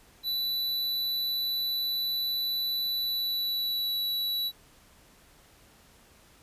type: tone with pitch glide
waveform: square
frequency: 3969 to 3932 Hz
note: B7 to B7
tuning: +8 to -8 cents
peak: -28 dBFS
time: 0.23-4.52 s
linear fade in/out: 50 ms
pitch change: -16 cents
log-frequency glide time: 2.88-3.95 s
effects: pink hiss -58 dBFS RMS until 6.42 s + resampled to 32000 Hz